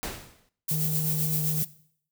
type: noise with exponential decay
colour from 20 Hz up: pink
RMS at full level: -30 dBFS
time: 0.03-0.49 s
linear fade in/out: 0 ms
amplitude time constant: 100 ms
type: noise with tremolo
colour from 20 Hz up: violet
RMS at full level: -27 dBFS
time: 0.68-1.65 s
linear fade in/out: 10 ms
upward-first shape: sine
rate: 7.8 Hz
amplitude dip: 45%
type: tone with pitch glide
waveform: triangle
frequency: 155.1 to 154.12 Hz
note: D#3 to D#3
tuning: -5 to -16 cents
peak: -25 dBFS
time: 0.71-1.63 s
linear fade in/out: 5 ms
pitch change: -11 cents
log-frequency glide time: 1.24-1.48 s
effects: noise-tail reverb RT60 0.6 s tail -18 dB re dry